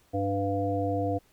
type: harmonic tone with a mistuned harmonic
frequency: 99.2 Hz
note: G2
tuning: 21 cents sharp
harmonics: 1 / 3 / 5 / 7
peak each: -31 / -31 / -31 / -31 dBFS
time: 0.13-1.19 s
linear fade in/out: 20 ms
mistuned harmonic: 3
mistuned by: -17 cents
effects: pink hiss -64 dBFS RMS until 1.32 s